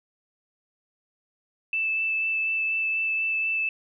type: tone with vibrato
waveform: sine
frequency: 2637 Hz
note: E7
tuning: in tune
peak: -23 dBFS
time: 1.73-3.69 s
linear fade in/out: 2 ms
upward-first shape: sine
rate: 4.1 Hz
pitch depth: 9 cents each way
effects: none